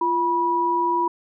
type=tone pair together; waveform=sine; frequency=344.9 / 974 Hz; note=F4 / B5; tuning=-22 / -24 cents; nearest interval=octave + tritone; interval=1798 cents; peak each=-25 / -19 dBFS; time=0.01-1.08 s; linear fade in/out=5 ms; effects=none